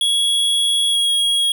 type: tone with pitch glide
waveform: square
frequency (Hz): 3339 to 3301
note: G#7 to G#7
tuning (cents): +9 to -11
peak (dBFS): -15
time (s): 0.01-1.52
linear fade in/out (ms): 2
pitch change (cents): -20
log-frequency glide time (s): 0.91-0.97
effects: none